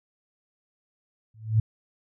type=tone with exponential growth; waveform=sine; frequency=110 Hz; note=A2; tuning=in tune; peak=-14 dBFS; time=1.34-1.6 s; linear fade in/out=5 ms; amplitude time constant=56 ms; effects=none